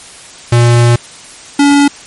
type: tone pair in turn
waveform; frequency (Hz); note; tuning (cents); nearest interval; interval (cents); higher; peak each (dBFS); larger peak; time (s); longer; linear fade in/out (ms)
square; 119.2 / 284.7; A#2 / C#4; +39 / +46; octave + minor third; 1507; second; -5; neither; 0.52-0.96 / 1.59-1.88; first; 5
effects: white hiss -33 dBFS RMS until 2.06 s + MP3 48 kbps